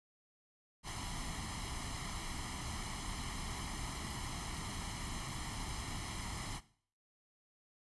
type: noise with comb filter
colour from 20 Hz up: pink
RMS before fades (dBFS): -42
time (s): 0.83-6.61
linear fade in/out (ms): 50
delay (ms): 0.97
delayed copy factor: +0.7
effects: noise-tail reverb RT60 0.5 s tail -17 dB re dry + resampled to 24000 Hz